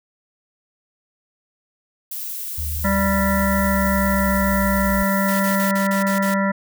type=noise; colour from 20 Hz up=violet; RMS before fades=-29 dBFS; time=2.11-5.71 s; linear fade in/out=5 ms
type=linear sweep; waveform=sine; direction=down; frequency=77.1 to 59.7 Hz; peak=-24 dBFS; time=2.58-5.03 s; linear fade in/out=0 ms
type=harmonic tone; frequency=196 Hz; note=G3; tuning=in tune; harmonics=1 / 3 / 5 / 7 / 9 / 10; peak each=-19 / -24 / -26 / -27 / -29 / -29 dBFS; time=2.84-6.52 s; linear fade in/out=10 ms
type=noise bursts; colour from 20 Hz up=white; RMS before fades=-31 dBFS; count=7; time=5.28-6.342 s; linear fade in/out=5 ms; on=120 ms; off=37 ms
effects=none